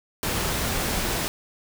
pink noise, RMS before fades -26 dBFS, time 0.23-1.28 s, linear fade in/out 0 ms, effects none

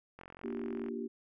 click train, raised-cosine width 0.5 ms, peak -34 dBFS, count 32, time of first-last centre 0.19-0.885 s, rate 44.6 Hz
sine chord, G minor seventh, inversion first, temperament just, 235.2 / 294 / 352.8 / 392 Hz, Bb3 / D4 / F4 / G4, +16 / +2 / +18 / 0 cents, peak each -39 / -44 / -43 / -41 dBFS, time 0.43-1.08 s, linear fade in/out 20 ms
effects none

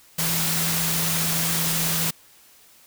sine tone in noise, 164.81 Hz, E3, in tune, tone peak -28 dBFS, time 0.18-2.11 s, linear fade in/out 10 ms, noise white, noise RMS -24 dBFS, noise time 0.18-2.11 s, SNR -7 dB, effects white hiss -53 dBFS RMS until 2.86 s

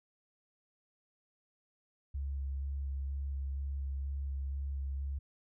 sine tone with vibrato, 68.8 Hz, C#2, 12 cents flat, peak -34 dBFS, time 2.14-5.19 s, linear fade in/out 10 ms, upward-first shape square, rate 2.1 Hz, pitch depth 13 cents each way, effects none

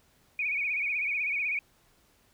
sine tone with vibrato, 2351 Hz, D7, 1 cent sharp, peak -27 dBFS, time 0.39-1.59 s, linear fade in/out 2 ms, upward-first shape sine, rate 16 Hz, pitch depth 110 cents each way, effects pink hiss -65 dBFS RMS until 2.33 s

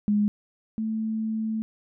sine tone pair in turn, 207.7 / 220.1 Hz, G#3 / A3, 0 / +1 cents, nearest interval minor second, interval 101 cents, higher second, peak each -19 / -25 dBFS, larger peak first, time 0.08-0.28 / 0.78-1.62 s, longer second, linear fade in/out 0 ms, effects none

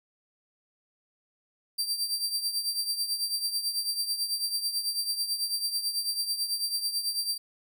sawtooth tone with tremolo, 4699 Hz, D8, in tune, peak -22 dBFS, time 1.78-7.38 s, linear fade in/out 10 ms, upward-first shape triangle, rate 9.1 Hz, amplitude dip 75%, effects none

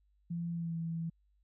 sine tone with pitch glide, 170 to 165.16 Hz, F3 to E3, -46 to +4 cents, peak -34 dBFS, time 0.3-1.1 s, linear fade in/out 10 ms, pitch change -50 cents, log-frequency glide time 0.51-0.76 s, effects added 50 Hz sine -68 dBFS peak until 1.43 s

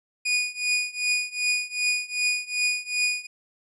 sawtooth tone with tremolo, 2462 Hz, D#7, 19 cents flat, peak -16 dBFS, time 0.25-3.27 s, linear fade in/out 10 ms, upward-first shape triangle, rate 2.6 Hz, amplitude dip 95%, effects resampled to 22050 Hz

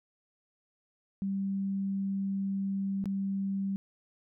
sine tone with dropouts, 195.5 Hz, G3, 4 cents flat, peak -29 dBFS, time 1.22-3.76 s, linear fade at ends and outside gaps 0 ms, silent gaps 3.041-3.057 s, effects none

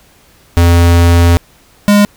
square tone pair in turn, 85.7 / 205.1 Hz, F2 / G#3, -32 / -21 cents, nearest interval octave + minor third, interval 1511 cents, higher second, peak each -5 dBFS, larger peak neither, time 0.57-1.37 / 1.88-2.05 s, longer first, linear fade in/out 0 ms, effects pink hiss -46 dBFS RMS until 2.16 s

